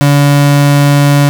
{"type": "tone", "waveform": "35% pulse", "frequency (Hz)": 143.2, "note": "D3", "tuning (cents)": -43, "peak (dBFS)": -3, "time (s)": [0.01, 1.29], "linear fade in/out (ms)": 0, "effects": []}